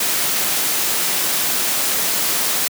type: noise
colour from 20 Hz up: white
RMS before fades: -19 dBFS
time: 0-2.68 s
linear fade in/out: 5 ms
effects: high-pass 150 Hz 12 dB/octave